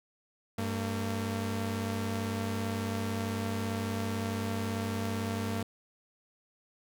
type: tone pair together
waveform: sawtooth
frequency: 98 / 227.4 Hz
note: G2 / A#3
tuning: 0 / -43 cents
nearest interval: octave + minor third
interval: 1457 cents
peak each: -30 / -30 dBFS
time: 0.58-5.63 s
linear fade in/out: 5 ms
effects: none